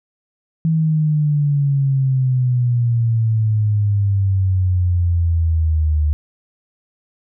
sine exponential sweep, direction down, 162.6 to 74.6 Hz, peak -13 dBFS, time 0.65-6.13 s, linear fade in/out 0 ms, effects none

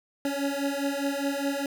25% pulse beating tone pair, 277.2 / 282.1 Hz, C#4 / C#4, 0 / +30 cents, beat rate 4.9 Hz, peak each -26 dBFS, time 0.25-1.66 s, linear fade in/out 2 ms, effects none

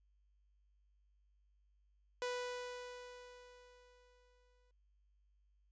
sawtooth tone with exponential decay, 493.9 Hz, B4, in tune, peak -33 dBFS, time 2.22-4.71 s, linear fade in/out 1 ms, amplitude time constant 540 ms, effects added 50 Hz sine -70 dBFS peak until 5.71 s + resampled to 16000 Hz

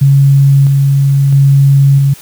sine tone with tremolo, 138.59 Hz, C#3, in tune, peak -3 dBFS, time 0.01-2.14 s, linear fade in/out 10 ms, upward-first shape square, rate 0.76 Hz, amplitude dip 25%, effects white hiss -35 dBFS RMS until 2.21 s

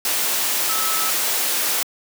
sine tone in noise, 1300 Hz, E6, 24 cents flat, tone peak -26 dBFS, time 0.69-1.1 s, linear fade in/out 2 ms, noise white, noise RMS -21 dBFS, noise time 0.05-1.83 s, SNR -8 dB, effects high-pass 300 Hz 12 dB/octave

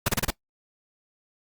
pink noise bursts, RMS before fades -23 dBFS, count 5, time 0.06-0.305 s, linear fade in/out 5 ms, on 25 ms, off 30 ms, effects noise-tail reverb RT60 0.1 s tail -20 dB re dry + Opus 48 kbps

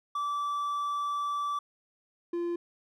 triangle tone pair in turn, 1160 / 344.9 Hz, D6 / F4, -22 / -22 cents, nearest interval octave + major sixth, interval 2100 cents, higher first, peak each -27 dBFS, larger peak neither, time 0.15-1.59 / 2.33-2.56 s, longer first, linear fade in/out 5 ms, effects none

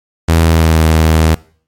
sawtooth tone with pitch glide, 82.2 to 79.72 Hz, E2 to D#2, -4 to +43 cents, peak -3 dBFS, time 0.28-1.35 s, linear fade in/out 10 ms, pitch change -53 cents, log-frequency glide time 0.41-0.82 s, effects noise-tail reverb RT60 0.5 s tail -22 dB re dry + MP3 64 kbps

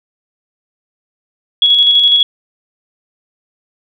sine tone with tremolo, 3350 Hz, G#7, 14 cents sharp, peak -5 dBFS, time 1.62-2.23 s, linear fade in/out 2 ms, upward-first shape square, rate 12 Hz, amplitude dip 30%, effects none

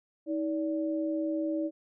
sine tone pair together, 317.7 / 577 Hz, D#4 / D5, +36 / -31 cents, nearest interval minor seventh, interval 1033 cents, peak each -29 / -34 dBFS, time 0.26-1.71 s, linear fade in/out 50 ms, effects none

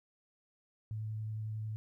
sine tone with vibrato, 108.6 Hz, A2, 22 cents flat, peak -36 dBFS, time 0.91-1.76 s, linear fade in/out 0 ms, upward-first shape square, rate 11 Hz, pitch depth 8 cents each way, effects 13-bit

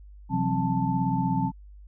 sine tone cluster, 128.8 / 170.1 / 186.6 / 265 / 882 Hz, C3 / F3 / F#3 / C4 / A5, -27 / -45 / +15 / +22 / +4 cents, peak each -29 dBFS, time 0.29-1.52 s, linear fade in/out 50 ms, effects added 50 Hz sine -44 dBFS peak until 1.87 s

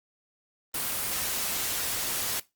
white noise, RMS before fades -30 dBFS, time 0.74-2.4 s, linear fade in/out 5 ms, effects noise-tail reverb RT60 0.2 s tail -18 dB re dry + Opus 24 kbps

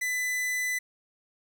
45% pulse tone, 2000 Hz, B6, 21 cents sharp, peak -27 dBFS, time 0.01-0.79 s, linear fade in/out 10 ms, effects none

